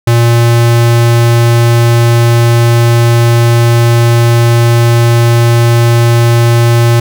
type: tone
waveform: square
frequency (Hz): 117.7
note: A#2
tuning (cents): +17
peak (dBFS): -5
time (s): 0.07-7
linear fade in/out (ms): 5
effects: none